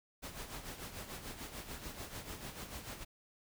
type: noise with tremolo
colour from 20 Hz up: pink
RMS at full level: -44 dBFS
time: 0.22-3.05 s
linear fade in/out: 20 ms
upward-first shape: sine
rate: 6.8 Hz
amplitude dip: 60%
effects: none